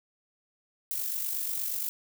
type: noise with amplitude modulation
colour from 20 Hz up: violet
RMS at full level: -30 dBFS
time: 0.91-1.89 s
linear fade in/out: 0 ms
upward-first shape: sine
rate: 48.4 Hz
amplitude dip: 50%
effects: none